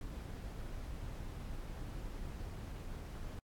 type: noise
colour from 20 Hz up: brown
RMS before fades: -44 dBFS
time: 0.01-3.39 s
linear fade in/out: 2 ms
effects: AAC 64 kbps